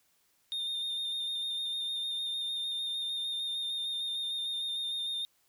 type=tone with vibrato; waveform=triangle; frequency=3649 Hz; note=A#7; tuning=38 cents flat; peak=-31 dBFS; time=0.52-5.25 s; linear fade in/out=0 ms; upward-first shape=square; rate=6.6 Hz; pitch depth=17 cents each way; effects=white hiss -71 dBFS RMS until 5.48 s